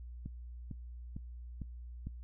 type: click train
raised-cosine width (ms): 5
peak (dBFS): -29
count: 5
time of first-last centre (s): 0.26-2.07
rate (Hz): 2.21
effects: noise-tail reverb RT60 0.1 s tail -19 dB re dry + added 60 Hz sine -44 dBFS peak until 2.23 s